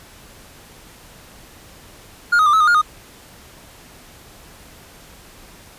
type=tone with pitch steps; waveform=triangle; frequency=1419 / 1257 / 1190 / 1293 / 1227 / 1420 / 1235 Hz; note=F6 / D#6 / D6 / E6 / D#6 / F6 / D#6; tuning=+27 / +17 / +22 / -34 / -25 / +28 / -13 cents; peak=-9 dBFS; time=2.32-2.817 s; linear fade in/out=10 ms; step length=71 ms; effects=pink hiss -44 dBFS RMS until 5.78 s + resampled to 32000 Hz